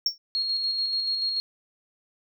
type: tone with exponential decay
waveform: triangle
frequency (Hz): 5480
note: F8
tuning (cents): -34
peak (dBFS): -16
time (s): 0.06-0.18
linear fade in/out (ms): 2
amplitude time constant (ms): 24
type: tone with tremolo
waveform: sine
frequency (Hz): 4279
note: C8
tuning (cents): +38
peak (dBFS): -23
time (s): 0.35-1.4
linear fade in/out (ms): 0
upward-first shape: square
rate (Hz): 6.9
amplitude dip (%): 30
effects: none